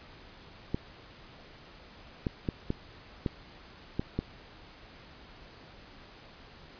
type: clicks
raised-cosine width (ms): 3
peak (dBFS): -16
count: 7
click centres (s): 0.745 / 2.268 / 2.488 / 2.704 / 3.262 / 3.995 / 4.19
effects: pink hiss -52 dBFS RMS until 6.79 s + resampled to 11025 Hz